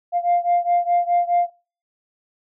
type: beating tone pair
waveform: sine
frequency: 698 / 702.8 Hz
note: F5 / F5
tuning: -1 / +11 cents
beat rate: 4.8 Hz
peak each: -17 / -19 dBFS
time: 0.12-1.5 s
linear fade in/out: 50 ms
effects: noise-tail reverb RT60 0.4 s tail -25 dB re dry + tanh soft clip ceiling -11 dBFS